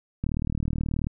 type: click train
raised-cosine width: 5 ms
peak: -15 dBFS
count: 33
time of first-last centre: 0.24-1.069 s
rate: 38.6 Hz
effects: none